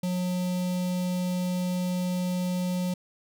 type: tone with notch filter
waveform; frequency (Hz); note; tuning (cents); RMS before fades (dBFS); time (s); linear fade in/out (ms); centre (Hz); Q
square; 180.7; F#3; -41; -28; 0.03-2.94; 5; 1500; 0.77
effects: none